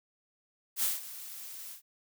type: noise with ADSR envelope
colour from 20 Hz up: blue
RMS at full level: -28 dBFS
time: 0.76-1.82 s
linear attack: 69 ms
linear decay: 170 ms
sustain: -16 dB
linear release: 110 ms
effects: none